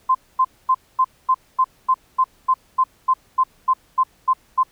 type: tone bursts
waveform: sine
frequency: 1038 Hz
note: C6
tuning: 14 cents flat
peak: -12 dBFS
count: 16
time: 0.09-4.634 s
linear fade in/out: 10 ms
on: 59 ms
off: 240 ms
effects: pink hiss -57 dBFS RMS until 4.71 s